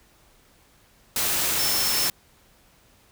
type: tone in noise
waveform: sine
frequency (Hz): 5330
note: E8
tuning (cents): +18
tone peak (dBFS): -26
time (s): 1.59-2.08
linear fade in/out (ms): 2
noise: white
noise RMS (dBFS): -24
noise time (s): 1.16-2.1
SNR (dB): -5
effects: pink hiss -58 dBFS RMS until 3.11 s